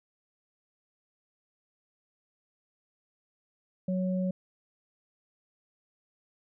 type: tone pair together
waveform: sine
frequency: 185 / 555 Hz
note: F#3 / C#5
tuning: 0 / +2 cents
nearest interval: octave + perfect fifth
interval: 1902 cents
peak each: -27 / -35 dBFS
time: 3.88-4.31 s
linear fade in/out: 5 ms
effects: none